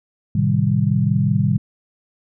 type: chord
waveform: sine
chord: A half-diminished seventh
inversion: none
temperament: equal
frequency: 110 / 130.81 / 155.56 / 196 Hz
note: A2 / C3 / Eb3 / G3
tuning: 0 / 0 / 0 / 0 cents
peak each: -20 dBFS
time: 0.35-1.58 s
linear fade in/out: 5 ms
effects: none